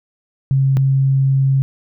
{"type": "tone pair in turn", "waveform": "sine", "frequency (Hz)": [135.2, 135.2], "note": ["C#3", "C#3"], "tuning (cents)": [-43, -43], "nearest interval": "unison", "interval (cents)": 0, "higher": "neither", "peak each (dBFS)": -11, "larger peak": "neither", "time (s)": [[0.51, 0.77], [0.77, 1.62]], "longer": "second", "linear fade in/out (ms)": 0, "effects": []}